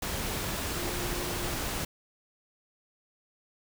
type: tone in noise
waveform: sine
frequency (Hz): 351.8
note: F4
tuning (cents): +13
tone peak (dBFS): -38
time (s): 0.75-1.54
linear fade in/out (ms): 5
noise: pink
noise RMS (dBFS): -33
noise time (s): 0.02-1.85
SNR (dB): -8
effects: none